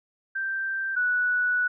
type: tone pair in turn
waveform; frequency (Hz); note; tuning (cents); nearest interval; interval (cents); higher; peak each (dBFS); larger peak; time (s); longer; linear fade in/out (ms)
sine; 1568 / 1475.5; G6 / F#6; 0 / -5; minor second; 105; first; -26 / -21; second; 0.35-0.96 / 0.96-1.68; second; 10
effects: none